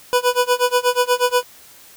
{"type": "tone with tremolo", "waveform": "25% pulse", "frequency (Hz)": 493.9, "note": "B4", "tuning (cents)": 0, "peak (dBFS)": -8, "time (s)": [0.13, 1.43], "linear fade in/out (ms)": 0, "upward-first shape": "sine", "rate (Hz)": 8.3, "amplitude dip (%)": 95, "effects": ["white hiss -45 dBFS RMS until 1.96 s"]}